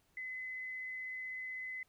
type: tone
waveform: sine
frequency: 2029 Hz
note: B6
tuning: 46 cents sharp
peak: -40 dBFS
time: 0.17-1.83 s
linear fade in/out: 2 ms
effects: pink hiss -74 dBFS RMS until 1.88 s